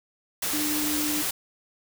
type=tone in noise; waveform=sine; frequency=300 Hz; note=D4; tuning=37 cents sharp; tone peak=-28 dBFS; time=0.53-1.22 s; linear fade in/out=5 ms; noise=white; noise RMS=-28 dBFS; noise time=0.42-1.31 s; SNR=-3 dB; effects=none